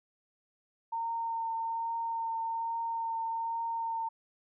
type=tone with vibrato; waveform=sine; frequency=914 Hz; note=A#5; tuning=34 cents flat; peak=-31 dBFS; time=0.92-4.09 s; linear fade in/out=10 ms; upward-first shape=triangle; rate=1.2 Hz; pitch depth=14 cents each way; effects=none